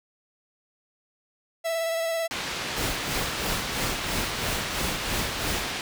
45% pulse tone with vibrato, 659.3 Hz, E5, in tune, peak -25 dBFS, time 1.64-2.28 s, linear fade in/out 20 ms, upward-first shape square, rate 18 Hz, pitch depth 16 cents each way
white low-pass noise, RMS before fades -32 dBFS, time 2.31-5.81 s, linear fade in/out 0 ms, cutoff 3900 Hz, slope 12 dB/octave
pink noise with tremolo, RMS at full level -28 dBFS, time 2.76-5.72 s, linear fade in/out 10 ms, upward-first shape sine, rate 3 Hz, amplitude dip 75%
effects none

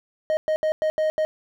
triangle tone bursts at uneven times, 623 Hz, D#5, 2 cents sharp, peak -17 dBFS, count 6, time 0.3-0.37 / 0.48-0.56 / 0.63-0.72 / 0.82-0.9 / 0.98-1.1 / 1.18-1.25 s, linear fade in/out 0 ms, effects none

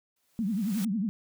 white noise with exponential growth, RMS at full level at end -38 dBFS, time 0.16-0.85 s, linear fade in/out 5 ms, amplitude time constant 150 ms
sine tone with vibrato, 207.7 Hz, G#3, in tune, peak -26 dBFS, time 0.39-1.09 s, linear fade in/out 0 ms, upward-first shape triangle, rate 11 Hz, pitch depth 260 cents each way
effects none

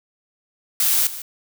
blue noise with echo, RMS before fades -18 dBFS, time 0.8-1.07 s, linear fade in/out 2 ms, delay 150 ms, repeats 1, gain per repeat -14 dB, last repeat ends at 1.22 s, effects none

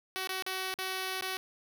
5% pulse tone with dropouts, 376.7 Hz, F#4, 31 cents sharp, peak -22 dBFS, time 0.16-1.37 s, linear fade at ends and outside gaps 0 ms, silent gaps 0.273-0.292 / 0.423-0.464 / 0.741-0.787 / 1.211-1.223 s, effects none

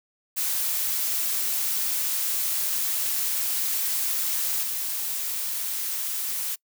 blue noise with level steps, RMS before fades -26 / -29 dBFS, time 0.36-6.56 s, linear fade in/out 20 ms, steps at 4.63 s, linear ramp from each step 2 ms, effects noise-tail reverb RT60 0.1 s tail -25 dB re dry

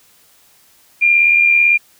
sine tone with amplitude modulation, 2399 Hz, D7, 36 cents sharp, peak -6 dBFS, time 1.01-1.78 s, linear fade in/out 20 ms, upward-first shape sine, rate 78 Hz, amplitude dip 50%, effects white hiss -51 dBFS RMS until 1.99 s

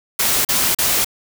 white noise bursts, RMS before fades -17 dBFS, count 3, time 0.19-1.046 s, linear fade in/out 5 ms, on 260 ms, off 38 ms, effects none

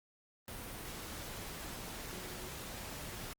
sine tone in noise, 364.3 Hz, F#4, 27 cents flat, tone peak -52 dBFS, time 2.12-2.48 s, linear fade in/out 0 ms, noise pink, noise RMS -45 dBFS, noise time 0.48-3.33 s, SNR -10 dB, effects Opus 32 kbps

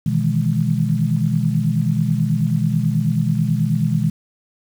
sine chord, E major seventh, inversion second, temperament equal, 123.47 / 155.56 / 164.81 / 207.7 Hz, B2 / D#3 / E3 / G#3, 0 / 0 / 0 / 0 cents, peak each -21 / -20 / -21 / -22 dBFS, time 0.06-4.1 s, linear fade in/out 5 ms, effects 7-bit

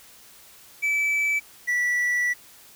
triangle tone pair in turn, 2308 / 1955.4 Hz, D7 / B6, -31 / -18 cents, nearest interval minor third, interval 287 cents, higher first, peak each -19 dBFS, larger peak neither, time 0.82-1.4 / 1.67-2.34 s, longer second, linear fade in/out 20 ms, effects white hiss -50 dBFS RMS until 2.75 s

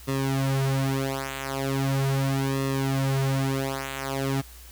sawtooth tone with flanger, 135.5 Hz, C#3, 39 cents flat, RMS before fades -26 dBFS, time 0.07-4.42 s, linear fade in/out 20 ms, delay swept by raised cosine 1.3 to 7.2 ms, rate 0.39 Hz, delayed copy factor -0.95, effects added 60 Hz sine -45 dBFS peak until 4.71 s + white hiss -49 dBFS RMS until 4.71 s

